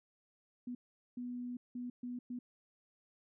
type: tone bursts at uneven times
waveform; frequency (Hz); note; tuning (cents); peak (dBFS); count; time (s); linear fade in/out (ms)
sine; 245.6; B3; -9; -39; 5; 0.67-0.75 / 1.17-1.57 / 1.75-1.9 / 2.03-2.19 / 2.3-2.39; 5
effects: none